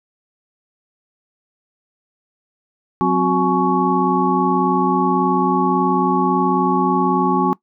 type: tone cluster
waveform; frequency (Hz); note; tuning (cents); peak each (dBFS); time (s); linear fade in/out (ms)
sine; 183.2 / 261.6 / 365.2 / 847 / 1113; F#3 / C4 / F#4 / G#5 / C#6; -17 / 0 / -23 / +34 / +7; -20; 3.01-7.53; 0
effects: noise-tail reverb RT60 0.1 s tail -20 dB re dry